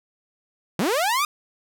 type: linear sweep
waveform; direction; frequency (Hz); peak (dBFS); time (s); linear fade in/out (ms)
sawtooth; up; 150 to 1244.5; -16; 0.79-1.25; 2
effects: none